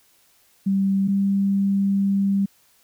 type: tone pair in turn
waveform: sine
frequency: 194.9 / 197.28 Hz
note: G3 / G3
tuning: -10 / +11 cents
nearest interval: unison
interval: 21 cents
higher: second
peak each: -17 dBFS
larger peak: neither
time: 0.66-1.08 / 1.08-2.46 s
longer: second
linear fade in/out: 10 ms
effects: white hiss -59 dBFS RMS until 2.83 s